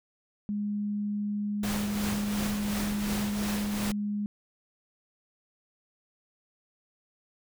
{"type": "tone", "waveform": "sine", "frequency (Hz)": 206.5, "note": "G#3", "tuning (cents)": -10, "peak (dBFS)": -28, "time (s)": [0.49, 4.26], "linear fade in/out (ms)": 0}
{"type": "noise with tremolo", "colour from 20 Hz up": "pink", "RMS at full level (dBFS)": -33, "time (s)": [1.63, 3.92], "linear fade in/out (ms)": 5, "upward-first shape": "triangle", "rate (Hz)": 2.8, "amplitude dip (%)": 55}
{"effects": []}